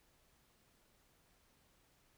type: silence
effects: pink hiss -72 dBFS RMS until 2.17 s

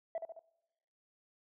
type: tone with echo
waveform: sine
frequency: 659.3 Hz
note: E5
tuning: in tune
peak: -32 dBFS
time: 0.15-0.18 s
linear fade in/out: 2 ms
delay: 71 ms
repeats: 3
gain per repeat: -5 dB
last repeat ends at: 0.393 s
effects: noise-tail reverb RT60 1.0 s tail -23 dB re dry + tanh soft clip ceiling -32 dBFS

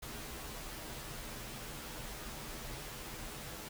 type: noise with comb filter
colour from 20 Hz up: pink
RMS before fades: -45 dBFS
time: 0.02-3.69 s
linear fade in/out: 10 ms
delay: 11 ms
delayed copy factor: -0.75
effects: none

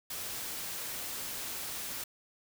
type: noise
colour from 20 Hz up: white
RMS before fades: -39 dBFS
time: 0.1-2.04 s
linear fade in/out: 5 ms
effects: none

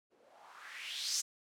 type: noise with low-pass filter sweep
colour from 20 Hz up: violet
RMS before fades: -42 dBFS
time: 0.1-1.22 s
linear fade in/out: 20 ms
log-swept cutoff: 360 to 6700 Hz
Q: 3.5
effects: none

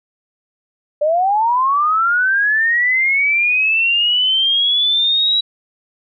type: linear sweep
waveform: sine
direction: up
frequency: 579 to 3900 Hz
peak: -12 dBFS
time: 1.01-5.41 s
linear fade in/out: 10 ms
effects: none

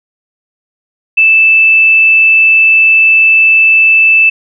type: tone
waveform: sine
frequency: 2637 Hz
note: E7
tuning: in tune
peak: -3 dBFS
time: 1.17-4.3 s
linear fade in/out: 10 ms
effects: none

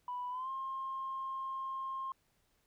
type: tone with pitch glide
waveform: sine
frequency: 987.8 to 1064.8 Hz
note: B5 to C6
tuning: 0 to +30 cents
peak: -36 dBFS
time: 0.08-2.12 s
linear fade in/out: 2 ms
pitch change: +130 cents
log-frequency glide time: 0.3-0.5 s
effects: tanh soft clip ceiling -32 dBFS + pink hiss -75 dBFS RMS until 2.66 s

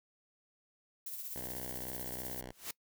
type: noise with tremolo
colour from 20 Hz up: violet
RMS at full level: -41 dBFS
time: 1.06-2.41 s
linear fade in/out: 5 ms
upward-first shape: sine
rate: 16 Hz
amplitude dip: 45%
type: tone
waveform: 5% pulse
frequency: 62.9 Hz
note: B1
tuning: 32 cents sharp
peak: -33 dBFS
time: 1.36-2.52 s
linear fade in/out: 0 ms
type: noise with exponential growth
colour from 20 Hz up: white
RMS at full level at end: -36 dBFS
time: 2.5-2.71 s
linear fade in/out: 5 ms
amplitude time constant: 45 ms
effects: noise-tail reverb RT60 0.1 s tail -23 dB re dry

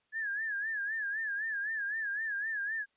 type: tone with vibrato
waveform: sine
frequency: 1700 Hz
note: G#6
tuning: 40 cents sharp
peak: -32 dBFS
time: 0.12-2.86 s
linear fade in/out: 50 ms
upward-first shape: sine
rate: 3.9 Hz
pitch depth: 110 cents each way
effects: white hiss -75 dBFS RMS until 2.96 s + resampled to 8000 Hz

